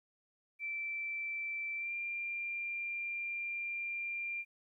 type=tone with pitch glide; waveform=sine; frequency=2334 to 2384 Hz; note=D7 to D7; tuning=-11 to +25 cents; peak=-36 dBFS; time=0.59-4.45 s; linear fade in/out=50 ms; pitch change=+36 cents; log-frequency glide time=1.76-1.93 s; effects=13-bit